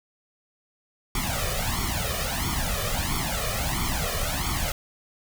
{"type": "noise with flanger", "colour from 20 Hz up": "pink", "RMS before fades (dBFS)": -27, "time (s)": [1.15, 4.72], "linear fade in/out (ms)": 2, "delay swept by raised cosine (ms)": [0.9, 1.69], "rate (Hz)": 1.5, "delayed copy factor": 0.95, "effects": []}